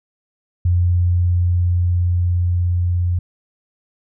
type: tone with level ramp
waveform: sine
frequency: 88.3 Hz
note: F2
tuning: 20 cents sharp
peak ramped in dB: -12 to -15 dBFS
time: 0.65-3.19 s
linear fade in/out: 5 ms
effects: none